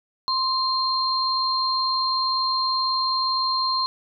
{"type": "tone pair together", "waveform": "sine", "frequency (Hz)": [1046.5, 4186], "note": ["C6", "C8"], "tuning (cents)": [0, 0], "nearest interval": "2 octaves", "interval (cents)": 2400, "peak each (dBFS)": -23, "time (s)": [0.28, 3.86], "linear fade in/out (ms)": 0, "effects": []}